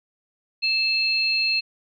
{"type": "tone pair together", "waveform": "sine", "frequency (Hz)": [2636, 4217], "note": ["E7", "C8"], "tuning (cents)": [-1, 13], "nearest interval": "minor sixth", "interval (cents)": 814, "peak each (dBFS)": -22, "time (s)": [0.62, 1.61], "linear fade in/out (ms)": 20, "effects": []}